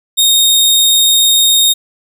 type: tone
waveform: sawtooth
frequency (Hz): 3707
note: A#7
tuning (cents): -10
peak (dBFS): -4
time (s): 0.17-1.74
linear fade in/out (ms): 20
effects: none